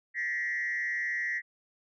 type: tone with frequency modulation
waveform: sine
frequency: 1913 Hz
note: A#6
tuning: 44 cents sharp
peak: -28 dBFS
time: 0.14-1.42 s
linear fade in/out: 50 ms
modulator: 152 Hz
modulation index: 0.86
effects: tanh soft clip ceiling -25 dBFS